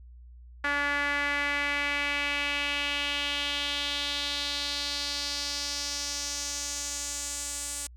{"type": "tone with band-pass filter sweep", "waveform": "sawtooth", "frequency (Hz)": 287, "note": "D4", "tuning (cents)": -40, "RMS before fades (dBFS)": -31, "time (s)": [0.64, 7.87], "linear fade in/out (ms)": 5, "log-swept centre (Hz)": [1700, 8300], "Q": 3, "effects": ["added 60 Hz sine -46 dBFS peak until 7.96 s"]}